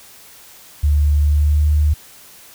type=tone with pitch glide; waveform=sine; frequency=73.42 to 75.14 Hz; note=D2 to D2; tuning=0 to +40 cents; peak=-11 dBFS; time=0.83-1.94 s; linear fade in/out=10 ms; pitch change=+40 cents; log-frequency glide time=1.21-1.69 s; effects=white hiss -43 dBFS RMS until 2.54 s